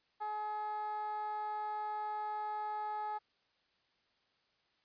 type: tone with band-pass filter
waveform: 15% pulse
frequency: 423.7 Hz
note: G#4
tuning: 35 cents sharp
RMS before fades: -39 dBFS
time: 0.2-3.19 s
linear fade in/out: 20 ms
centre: 890 Hz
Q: 4
effects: white hiss -75 dBFS RMS until 4.84 s + resampled to 11025 Hz